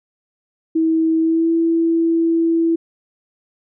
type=tone with pitch glide; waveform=sine; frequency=322.8 to 330.9 Hz; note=E4 to E4; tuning=-36 to +7 cents; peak=-13 dBFS; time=0.75-2.76 s; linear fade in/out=10 ms; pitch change=+43 cents; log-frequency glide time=1.19-1.51 s; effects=none